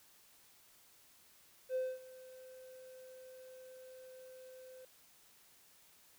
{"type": "tone with ADSR envelope", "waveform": "triangle", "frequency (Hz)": 515, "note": "C5", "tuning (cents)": -28, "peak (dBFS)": -29, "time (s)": [1.69, 4.85], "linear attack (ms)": 65, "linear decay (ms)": 230, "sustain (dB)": -21, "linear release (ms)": 3, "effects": ["tanh soft clip ceiling -29 dBFS", "white hiss -65 dBFS RMS until 6.18 s"]}